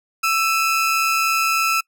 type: tone pair together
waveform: 30% pulse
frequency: 1326.2 / 2509 Hz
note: E6 / D#7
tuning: +10 / +14 cents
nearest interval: major seventh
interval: 1104 cents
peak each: -15 / -21 dBFS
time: 0.23-1.81 s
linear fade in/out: 10 ms
effects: noise-tail reverb RT60 0.1 s tail -25 dB re dry